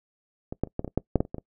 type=clicks; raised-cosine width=2 ms; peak=-19 / -11 / -30 / -13 / -18 / -23 / -9 / -6 / -10 / -28 / -19 / -23 dBFS; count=12; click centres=0.525 / 0.636 / 0.673 / 0.794 / 0.846 / 0.878 / 0.976 / 1.157 / 1.205 / 1.251 / 1.345 / 1.383 s; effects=noise-tail reverb RT60 0.1 s tail -22 dB re dry

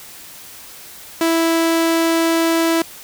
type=tone; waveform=sawtooth; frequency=329.6 Hz; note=E4; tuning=in tune; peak=-10 dBFS; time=1.21-2.82 s; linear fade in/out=2 ms; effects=white hiss -38 dBFS RMS until 3.03 s

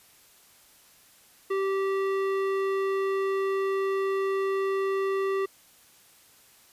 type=tone with low-pass filter; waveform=square; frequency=388.7 Hz; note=G4; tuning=15 cents flat; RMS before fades=-27 dBFS; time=1.5-5.46 s; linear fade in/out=10 ms; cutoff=2100 Hz; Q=0.9; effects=white hiss -57 dBFS RMS until 6.72 s + resampled to 32000 Hz

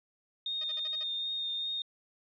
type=tone with vibrato; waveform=sine; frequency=3672 Hz; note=A#7; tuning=27 cents flat; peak=-32 dBFS; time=0.46-1.82 s; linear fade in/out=2 ms; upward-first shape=triangle; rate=2.6 Hz; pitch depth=19 cents each way
type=tone bursts; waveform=5% pulse; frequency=622.3 Hz; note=D#5; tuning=in tune; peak=-33 dBFS; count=6; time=0.61-1.035 s; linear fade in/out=5 ms; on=30 ms; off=49 ms
effects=resampled to 11025 Hz

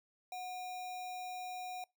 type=tone with sample-and-hold; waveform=sine; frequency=732 Hz; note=F#5; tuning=19 cents flat; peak=-40 dBFS; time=0.32-1.84 s; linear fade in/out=2 ms; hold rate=3150 Hz; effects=noise-tail reverb RT60 0.2 s tail -25 dB re dry

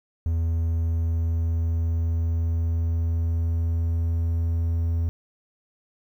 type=tone with pitch glide; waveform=triangle; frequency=82.41 to 83.32 Hz; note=E2 to E2; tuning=0 to +19 cents; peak=-19 dBFS; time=0.26-5.09 s; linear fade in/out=0 ms; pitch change=+19 cents; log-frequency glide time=0.71-4.96 s; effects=10-bit

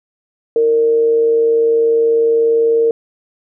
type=tone with amplitude modulation; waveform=sine; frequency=460.1 Hz; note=A#4; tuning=23 cents flat; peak=-8 dBFS; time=0.56-2.91 s; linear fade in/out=2 ms; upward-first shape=sine; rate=138 Hz; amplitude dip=30%; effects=none

